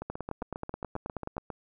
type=two click trains; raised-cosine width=1 ms; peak=-20 / -22 dBFS; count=13 / 12; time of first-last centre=0.1-1.381 / 0.02-1.502 s; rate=9.37 / 7.42 Hz; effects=none